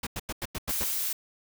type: noise bursts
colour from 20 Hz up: pink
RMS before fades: -33 dBFS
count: 7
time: 0.03-0.842 s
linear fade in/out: 5 ms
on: 38 ms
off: 91 ms
type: noise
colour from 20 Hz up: blue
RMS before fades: -30 dBFS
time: 0.69-1.13 s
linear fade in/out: 5 ms
effects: none